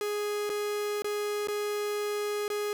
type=tone with dropouts; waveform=45% pulse; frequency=415.3 Hz; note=G#4; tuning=in tune; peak=-29 dBFS; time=0.01-2.73 s; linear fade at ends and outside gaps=1 ms; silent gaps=0.494-0.499 / 1.021-1.044 / 1.473-1.484 / 2.48-2.501 s; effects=none